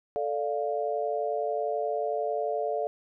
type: chord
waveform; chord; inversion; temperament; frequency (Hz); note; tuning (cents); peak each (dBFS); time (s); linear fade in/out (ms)
sine; D minor; second; equal; 440 / 587.3 / 698.5; A4 / D5 / F5; 0 / 0 / 0; -31; 0.16-2.87; 0
effects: none